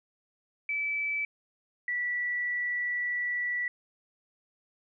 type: tone pair in turn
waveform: sine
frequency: 2308 / 1955.4 Hz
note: D7 / B6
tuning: -31 / -18 cents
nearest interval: minor third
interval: 287 cents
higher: first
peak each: -28 dBFS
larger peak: neither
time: 0.69-1.25 / 1.88-3.68 s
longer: second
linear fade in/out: 2 ms
effects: none